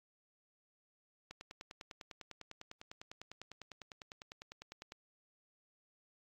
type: click train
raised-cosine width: 0.2 ms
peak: -30 dBFS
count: 37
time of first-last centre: 1.31-4.921 s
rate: 9.97 Hz
effects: AAC 64 kbps